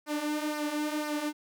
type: tone with flanger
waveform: sawtooth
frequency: 300 Hz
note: D4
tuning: 37 cents sharp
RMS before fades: -32 dBFS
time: 0.06-1.33 s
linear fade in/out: 50 ms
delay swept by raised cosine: 0.27 to 4.97 ms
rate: 2 Hz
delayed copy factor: -0.6
effects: none